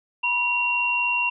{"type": "tone pair together", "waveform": "sine", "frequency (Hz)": [973, 2752], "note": ["B5", "F7"], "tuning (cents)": [-26, -26], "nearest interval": "octave + tritone", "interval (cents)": 1800, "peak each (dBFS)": [-26, -21], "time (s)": [0.23, 1.3], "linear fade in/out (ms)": 10, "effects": []}